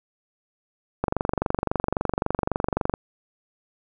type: click train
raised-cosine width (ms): 1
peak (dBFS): -8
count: 46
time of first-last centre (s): 1.04-2.939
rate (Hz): 23.7
effects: none